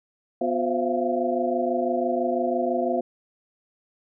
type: tone cluster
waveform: sine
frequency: 247.5 / 358.8 / 519 / 668 / 694 Hz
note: B3 / F4 / C5 / E5 / F5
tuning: +4 / +47 / -14 / +23 / -11 cents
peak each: -28 dBFS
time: 0.41-3.01 s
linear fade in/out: 5 ms
effects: none